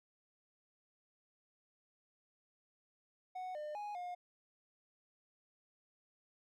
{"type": "tone with pitch steps", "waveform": "triangle", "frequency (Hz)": [739, 602, 830, 714], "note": ["F#5", "D5", "G#5", "F5"], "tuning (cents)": [-2, 43, -1, 38], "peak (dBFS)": -39, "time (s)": [3.35, 4.15], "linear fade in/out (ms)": 10, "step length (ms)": 200, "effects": []}